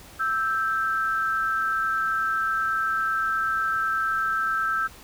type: tone pair together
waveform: sine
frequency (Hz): 1318.5 / 1568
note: E6 / G6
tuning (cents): 0 / 0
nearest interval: minor third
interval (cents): 300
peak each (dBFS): -24 / -26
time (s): 0.19-4.88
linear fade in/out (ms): 20
effects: pink hiss -47 dBFS RMS until 5.03 s